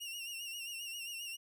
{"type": "tone with vibrato", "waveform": "sawtooth", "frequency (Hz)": 2794, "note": "F7", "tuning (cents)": 0, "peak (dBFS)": -38, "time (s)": [0, 1.37], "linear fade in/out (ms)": 20, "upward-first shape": "sine", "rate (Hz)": 7.5, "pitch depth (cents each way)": 63, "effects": []}